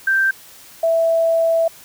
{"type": "tone pair in turn", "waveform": "sine", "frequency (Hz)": [1568, 659.3], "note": ["G6", "E5"], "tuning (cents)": [0, 0], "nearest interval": "octave + minor third", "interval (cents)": 1500, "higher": "first", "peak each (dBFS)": -13, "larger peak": "neither", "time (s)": [[0.07, 0.31], [0.83, 1.68]], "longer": "second", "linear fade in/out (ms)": 5, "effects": ["white hiss -43 dBFS RMS until 1.84 s"]}